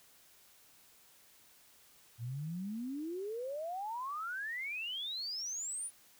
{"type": "exponential sweep", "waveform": "sine", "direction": "up", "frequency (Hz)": [111.5, 9956], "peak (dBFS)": -37, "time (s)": [2.18, 5.91], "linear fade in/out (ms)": 50, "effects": ["white hiss -63 dBFS RMS until 6.19 s"]}